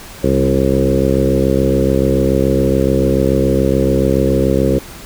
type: harmonic tone with a mistuned harmonic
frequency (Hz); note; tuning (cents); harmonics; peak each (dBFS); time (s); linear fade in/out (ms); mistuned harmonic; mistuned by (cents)
67; C2; +42; 1 / 2 / 3 / 4 / 5 / 6 / 7 / 8; -19 / -19 / -19 / -19 / -19 / -19 / -19 / -19; 0.23-4.79; 10; 3; -20
effects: pink hiss -34 dBFS RMS until 5.05 s